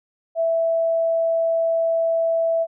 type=tone; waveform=sine; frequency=660 Hz; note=E5; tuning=2 cents sharp; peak=-17 dBFS; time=0.35-2.67 s; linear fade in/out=50 ms; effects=none